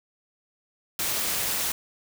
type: noise with amplitude modulation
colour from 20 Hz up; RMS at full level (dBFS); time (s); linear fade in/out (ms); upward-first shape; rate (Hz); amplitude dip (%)
white; -25; 0.99-1.72; 2; sine; 259; 50
effects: none